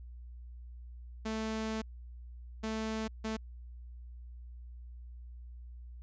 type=tone bursts at uneven times; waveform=sawtooth; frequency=220 Hz; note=A3; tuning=in tune; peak=-30 dBFS; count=3; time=1.25-1.82 / 2.63-3.08 / 3.24-3.37 s; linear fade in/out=10 ms; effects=added 60 Hz sine -45 dBFS peak until 6.02 s + resampled to 16000 Hz